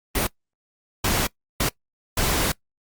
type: noise bursts at uneven times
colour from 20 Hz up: pink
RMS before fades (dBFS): -22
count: 4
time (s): 0.15-0.27 / 1.04-1.27 / 1.6-1.69 / 2.17-2.52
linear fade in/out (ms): 5
effects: noise-tail reverb RT60 0.1 s tail -22 dB re dry + Opus 32 kbps